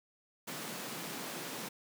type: high-pass noise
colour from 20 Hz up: pink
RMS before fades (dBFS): -42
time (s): 0.47-1.69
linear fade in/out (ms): 10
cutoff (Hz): 140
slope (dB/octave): 48
effects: none